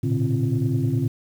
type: tone cluster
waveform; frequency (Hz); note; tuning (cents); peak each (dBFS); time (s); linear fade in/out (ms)
sine; 111.4 / 121.1 / 143.2 / 264.9 / 344.3; A2 / B2 / D3 / C4 / F4; +22 / -34 / -43 / +22 / -25; -25 / -23 / -24 / -26 / -30; 0.03-1.08; 10
effects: tanh soft clip ceiling -11 dBFS + 8-bit